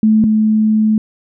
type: tone pair in turn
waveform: sine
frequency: 217.3 / 216.4 Hz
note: A3 / A3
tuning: -21 / -29 cents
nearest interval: unison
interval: 8 cents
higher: first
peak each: -7 / -9 dBFS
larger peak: first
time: 0.03-0.24 / 0.24-0.98 s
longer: second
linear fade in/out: 2 ms
effects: none